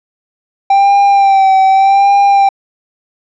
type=tone with vibrato; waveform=triangle; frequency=784 Hz; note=G5; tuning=in tune; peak=-3 dBFS; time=0.7-2.49 s; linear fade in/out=5 ms; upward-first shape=sine; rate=0.84 Hz; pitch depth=39 cents each way; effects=resampled to 16000 Hz